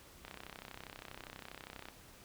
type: click train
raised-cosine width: 0.3 ms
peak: -30 dBFS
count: 54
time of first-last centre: 0.25-1.886 s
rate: 32.4 Hz
effects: pink hiss -58 dBFS RMS until 2.24 s